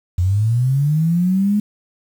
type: linear sweep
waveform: sine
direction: up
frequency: 86 to 211.2 Hz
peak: -13 dBFS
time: 0.18-1.6 s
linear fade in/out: 5 ms
effects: 7-bit